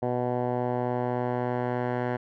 10% pulse tone with low-pass filter sweep, 123.47 Hz, B2, in tune, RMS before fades -28 dBFS, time 0.02-2.17 s, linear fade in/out 10 ms, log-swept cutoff 750 to 1400 Hz, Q 1.7, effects none

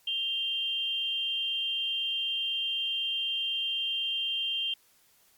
sine tone pair together, 2794 / 3164 Hz, F7 / G7, 0 / +15 cents, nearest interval major second, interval 215 cents, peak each -35 / -29 dBFS, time 0.07-4.74 s, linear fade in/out 5 ms, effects white hiss -64 dBFS RMS until 5.37 s + Opus 48 kbps

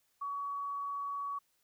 sine tone, 1129 Hz, C#6, 31 cents sharp, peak -35 dBFS, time 0.21-1.39 s, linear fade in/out 10 ms, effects white hiss -75 dBFS RMS until 1.63 s

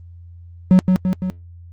triangle tone with echo, 185 Hz, F#3, in tune, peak -5 dBFS, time 0.71-0.79 s, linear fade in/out 0 ms, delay 170 ms, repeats 3, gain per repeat -4 dB, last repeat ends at 1.3 s, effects added 86 Hz sine -37 dBFS peak until 1.72 s + Opus 24 kbps

